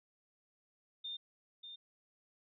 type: tone with echo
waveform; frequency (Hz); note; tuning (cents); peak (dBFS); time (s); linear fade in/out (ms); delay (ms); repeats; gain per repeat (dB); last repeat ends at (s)
sine; 3622; A7; +49; -40; 1.04-1.17; 10; 590; 1; -7; 1.76
effects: none